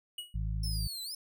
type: tone with exponential decay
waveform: square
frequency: 2909 Hz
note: F#7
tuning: 30 cents flat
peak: -35 dBFS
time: 0.18-0.37 s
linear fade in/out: 5 ms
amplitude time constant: 40 ms
type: harmonic tone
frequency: 53.3 Hz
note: G#1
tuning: 46 cents sharp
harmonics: 1 / 2 / 3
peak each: -32 / -37 / -41 dBFS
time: 0.34-0.88 s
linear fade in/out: 10 ms
type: linear two-way sweep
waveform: sawtooth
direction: down then up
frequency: 5360 to 3951 to 5360 Hz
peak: -35 dBFS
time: 0.63-1.15 s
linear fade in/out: 5 ms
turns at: 1.03 s
effects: none